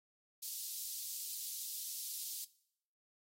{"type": "high-pass noise", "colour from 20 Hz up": "white", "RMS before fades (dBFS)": -43, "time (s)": [0.42, 2.45], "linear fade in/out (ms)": 10, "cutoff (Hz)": 3900, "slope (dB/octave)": 24, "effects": ["noise-tail reverb RT60 0.7 s tail -20 dB re dry", "AAC 48 kbps"]}